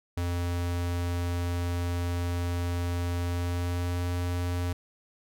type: tone with pitch glide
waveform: square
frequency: 87.3 to 88.26 Hz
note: F2 to F2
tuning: 0 to +19 cents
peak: -28 dBFS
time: 0.17-4.73 s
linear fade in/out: 5 ms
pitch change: +19 cents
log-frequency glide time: 3.24-4.07 s
effects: none